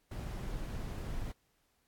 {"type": "noise", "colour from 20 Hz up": "brown", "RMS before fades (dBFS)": -39, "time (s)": [0.11, 1.32], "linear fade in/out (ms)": 5, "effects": ["pink hiss -75 dBFS RMS until 1.87 s", "AAC 64 kbps"]}